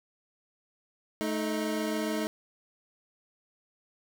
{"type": "tone pair together", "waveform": "25% pulse", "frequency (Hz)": [217.4, 312.7], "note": ["A3", "D#4"], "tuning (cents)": [-21, 9], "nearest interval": "tritone", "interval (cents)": 630, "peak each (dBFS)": -28, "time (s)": [1.21, 2.27], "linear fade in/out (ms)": 0, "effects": []}